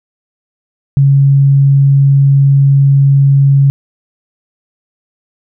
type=tone; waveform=sine; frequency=138.59 Hz; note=C#3; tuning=in tune; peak=-4 dBFS; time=0.97-3.7 s; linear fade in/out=0 ms; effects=none